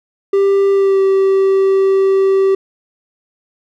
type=tone with pitch glide; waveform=triangle; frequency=394.7 to 387 Hz; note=G4 to G4; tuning=+12 to -22 cents; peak=-7 dBFS; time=0.33-2.55 s; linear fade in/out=5 ms; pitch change=-34 cents; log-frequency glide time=0.72-1.01 s; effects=none